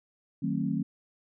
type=chord; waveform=sine; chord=D# diminished seventh; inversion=none; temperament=just; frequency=155.56 / 186.68 / 224 / 268.8 Hz; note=D#3 / F#3 / A3 / C4; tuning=0 / +16 / +31 / +47 cents; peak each=-33 / -32 / -32 / -32 dBFS; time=0.42-0.83 s; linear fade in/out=10 ms; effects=none